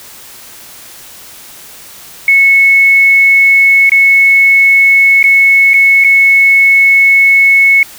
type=tone with dropouts; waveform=sine; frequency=2200 Hz; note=C#7; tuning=14 cents flat; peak=-3 dBFS; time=2.28-7.83 s; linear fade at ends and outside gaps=2 ms; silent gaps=3.895-3.918 / 5.229-5.24 / 5.735-5.74 / 6.04-6.045 s; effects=white hiss -33 dBFS RMS until 7.98 s